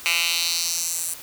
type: tone with high-pass filter sweep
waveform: 10% pulse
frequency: 169.4 Hz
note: E3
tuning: 48 cents sharp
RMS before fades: -24 dBFS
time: 0.06-1.14 s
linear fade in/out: 0 ms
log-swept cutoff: 2400 to 9300 Hz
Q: 2.1
effects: white hiss -40 dBFS RMS until 1.22 s